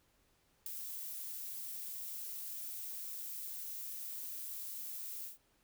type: noise with ADSR envelope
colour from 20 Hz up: violet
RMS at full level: -37 dBFS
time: 0.66-5.38 s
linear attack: 3 ms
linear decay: 6 ms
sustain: -7 dB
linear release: 140 ms
effects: pink hiss -73 dBFS RMS until 5.63 s